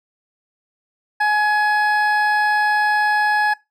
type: tone pair together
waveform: triangle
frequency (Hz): 842 / 1684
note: G#5 / G#6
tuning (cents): +24 / +24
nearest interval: octave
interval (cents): 1200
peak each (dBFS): -14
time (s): 1.2-3.54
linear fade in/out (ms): 10
effects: noise-tail reverb RT60 0.2 s tail -22 dB re dry + tanh soft clip ceiling -10 dBFS